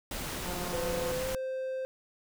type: noise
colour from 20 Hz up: pink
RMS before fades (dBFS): -37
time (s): 0.11-1.35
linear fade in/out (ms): 2
type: click train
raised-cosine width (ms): 1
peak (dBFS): -27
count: 118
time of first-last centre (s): 0.46-1.117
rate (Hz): 178
type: tone with pitch glide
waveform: triangle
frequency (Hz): 508 to 522.6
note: B4 to C5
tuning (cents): +49 to -2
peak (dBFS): -30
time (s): 0.73-1.85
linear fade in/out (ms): 0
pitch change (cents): +49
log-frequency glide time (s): 1.17-1.27
effects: none